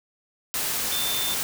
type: tone in noise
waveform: sine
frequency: 3562 Hz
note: A7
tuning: 21 cents sharp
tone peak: -28 dBFS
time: 0.92-1.34 s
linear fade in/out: 0 ms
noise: white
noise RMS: -27 dBFS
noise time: 0.54-1.43 s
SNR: -4 dB
effects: none